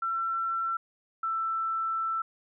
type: tone pair in turn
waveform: sine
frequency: 1347 / 1330 Hz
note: E6 / E6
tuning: +37 / +15 cents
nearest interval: unison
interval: 22 cents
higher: first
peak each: -27 dBFS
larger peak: neither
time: 0.02-0.77 / 1.23-2.22 s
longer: second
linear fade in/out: 5 ms
effects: none